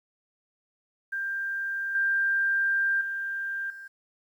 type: tone with level steps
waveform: sine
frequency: 1588 Hz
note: G6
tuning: 22 cents sharp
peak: -28 / -22 / -29 / -40 dBFS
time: 1.12-3.88 s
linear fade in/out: 10 ms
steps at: 1.95 / 3.01 / 3.7 s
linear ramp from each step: 2 ms
effects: 10-bit